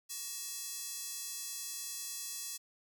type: tone with high-pass filter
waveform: square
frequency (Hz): 374.2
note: F#4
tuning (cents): +20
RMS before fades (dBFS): -42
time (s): 0.09-2.58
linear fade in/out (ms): 20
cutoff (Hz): 6200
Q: 1.1
effects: none